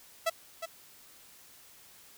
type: tone with echo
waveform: sawtooth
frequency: 659.3 Hz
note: E5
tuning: in tune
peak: -22 dBFS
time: 0.26-0.3 s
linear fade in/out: 10 ms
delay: 360 ms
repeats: 1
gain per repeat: -9 dB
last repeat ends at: 0.66 s
effects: white hiss -56 dBFS RMS until 2.17 s